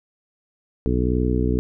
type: harmonic tone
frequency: 61.74 Hz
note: B1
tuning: in tune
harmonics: 1 / 2 / 3 / 4 / 5 / 6 / 7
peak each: -22 / -25 / -28 / -25 / -27 / -30 / -27 dBFS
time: 0.86-1.59 s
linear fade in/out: 0 ms
effects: none